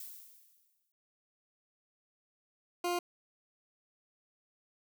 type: noise with exponential decay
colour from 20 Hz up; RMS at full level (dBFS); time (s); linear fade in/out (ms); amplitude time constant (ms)
violet; -44; 0-0.92; 1; 200
type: tone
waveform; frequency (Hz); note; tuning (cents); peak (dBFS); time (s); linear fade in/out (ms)
20% pulse; 351.8; F4; +13; -26; 2.84-2.99; 5
effects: none